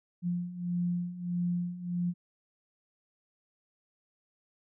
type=beating tone pair; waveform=sine; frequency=174.61 / 176.21 Hz; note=F3 / F3; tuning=0 / +16 cents; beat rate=1.6 Hz; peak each=-35 / -31 dBFS; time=0.22-2.14 s; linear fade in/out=50 ms; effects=none